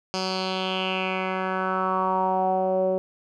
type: tone with low-pass filter sweep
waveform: 10% pulse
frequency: 187.6 Hz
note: F#3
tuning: 24 cents sharp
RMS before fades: -25 dBFS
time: 0.14-2.98 s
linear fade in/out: 0 ms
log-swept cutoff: 5300 to 500 Hz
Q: 4.3
effects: none